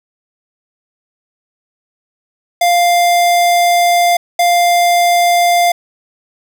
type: tone bursts at uneven times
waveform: square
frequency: 698.5 Hz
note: F5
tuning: in tune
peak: -9 dBFS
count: 2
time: 2.61-4.17 / 4.39-5.72 s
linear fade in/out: 5 ms
effects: none